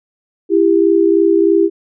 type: tone pair together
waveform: sine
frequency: 333.9 / 397.1 Hz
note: E4 / G4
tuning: +22 / +22 cents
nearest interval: minor third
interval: 300 cents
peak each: -11 dBFS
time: 0.49-1.7 s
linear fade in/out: 50 ms
effects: none